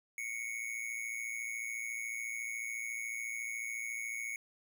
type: tone with amplitude modulation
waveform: square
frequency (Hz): 2209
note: C#7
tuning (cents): -7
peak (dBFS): -35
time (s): 0.18-4.36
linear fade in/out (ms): 2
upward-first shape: sine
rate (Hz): 114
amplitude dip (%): 70
effects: none